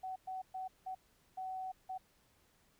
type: tone bursts at uneven times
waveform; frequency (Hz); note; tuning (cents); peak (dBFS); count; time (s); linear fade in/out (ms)
sine; 752; F#5; +28; -39; 6; 0.03-0.16 / 0.27-0.42 / 0.54-0.68 / 0.86-0.95 / 1.37-1.72 / 1.89-1.98; 10
effects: pink hiss -71 dBFS RMS until 2.79 s